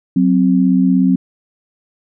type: tone pair together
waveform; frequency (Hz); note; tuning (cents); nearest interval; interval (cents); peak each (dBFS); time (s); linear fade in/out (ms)
sine; 185.3 / 262.1; F#3 / C4; +3 / +3; tritone; 600; -12; 0.16-1.16; 5
effects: none